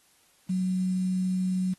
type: tone with quantisation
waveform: sine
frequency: 185 Hz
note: F#3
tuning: in tune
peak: -24 dBFS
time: 0.49-1.74 s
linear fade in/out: 10 ms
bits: 8
effects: white hiss -63 dBFS RMS until 1.78 s + AAC 32 kbps